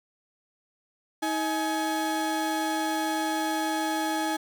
35% pulse tone pair together, 317.1 / 842 Hz, D#4 / G#5, +33 / +24 cents, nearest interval octave + perfect fourth, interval 1691 cents, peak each -27 dBFS, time 1.22-4.37 s, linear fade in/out 10 ms, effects none

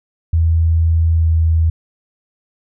sine tone with pitch glide, 82 to 81.2 Hz, E2 to E2, -9 to -26 cents, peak -10 dBFS, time 0.33-1.7 s, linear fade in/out 5 ms, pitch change -17 cents, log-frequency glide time 1.15-1.28 s, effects none

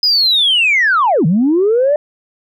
sine linear two-way sweep, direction down then up, 5050 to 146.83 to 606 Hz, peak -8 dBFS, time 0.03-1.96 s, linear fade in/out 2 ms, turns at 1.26 s, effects tanh soft clip ceiling -5 dBFS

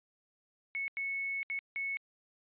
sine tone bursts at uneven times, 2204 Hz, C#7, 11 cents flat, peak -33 dBFS, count 4, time 0.75-0.88 / 0.97-1.43 / 1.5-1.59 / 1.76-1.97 s, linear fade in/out 0 ms, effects resampled to 8000 Hz

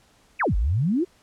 sine exponential two-way sweep, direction down then up, 2794 to 44.77 to 386.9 Hz, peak -19 dBFS, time 0.39-1.05 s, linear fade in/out 20 ms, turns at 0.56 s, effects pink hiss -59 dBFS RMS until 1.22 s + low-pass 10000 Hz 12 dB/octave

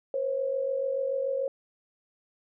sine tone pair together, 493.9 / 540.8 Hz, B4 / C#5, 0 / -43 cents, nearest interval major second, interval 157 cents, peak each -33 / -27 dBFS, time 0.14-1.48 s, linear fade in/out 2 ms, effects none

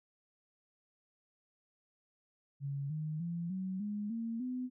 sine tone with pitch steps, 140 / 154.45 / 170.38 / 187.96 / 207.4 / 228.7 / 252.4 Hz, C#3 / D#3 / F3 / F#3 / G#3 / A#3 / B3, +18 / -12 / -42 / +28 / -2 / -33 / +38 cents, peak -35 dBFS, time 2.6-4.7 s, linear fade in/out 50 ms, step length 300 ms, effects none

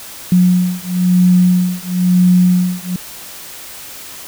sine beating tone pair, 180 / 181 Hz, F#3 / F#3, -47 / -38 cents, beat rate 1 Hz, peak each -12 dBFS, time 0.32-2.96 s, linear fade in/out 2 ms, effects white hiss -32 dBFS RMS until 4.27 s

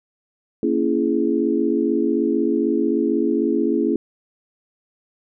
sine chord, A# half-diminished seventh, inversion none, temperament just, 233.1 / 279.7 / 335.6 / 419.5 Hz, A#3 / C#4 / E4 / G#4, 0 / +16 / +31 / +17 cents, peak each -23 / -22 / -21 / -23 dBFS, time 0.63-3.96 s, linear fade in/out 2 ms, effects none

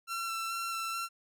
sawtooth tone with vibrato, 1349 Hz, E6, 40 cents sharp, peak -30 dBFS, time 0.07-1.09 s, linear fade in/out 50 ms, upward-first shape square, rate 2.3 Hz, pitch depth 11 cents each way, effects none

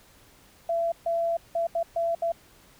sine tone bursts at uneven times, 673 Hz, E5, 36 cents sharp, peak -23 dBFS, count 6, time 0.69-0.92 / 1.06-1.37 / 1.55-1.67 / 1.75-1.83 / 1.96-2.15 / 2.22-2.32 s, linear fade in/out 5 ms, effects pink hiss -56 dBFS RMS until 2.79 s

